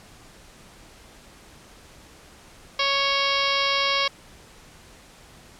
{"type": "harmonic tone with a mistuned harmonic", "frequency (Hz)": 554.4, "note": "C#5", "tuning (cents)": 0, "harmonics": [1, 2, 3, 4, 5, 6, 7, 8, 9, 10], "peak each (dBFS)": [-30, -26, -34, -27, -31, -28, -30, -32, -32, -33], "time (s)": [2.79, 4.08], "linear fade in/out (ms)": 5, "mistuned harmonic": 6, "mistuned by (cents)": -36, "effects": ["pink hiss -49 dBFS RMS until 5.59 s", "low-pass 10000 Hz 12 dB/octave"]}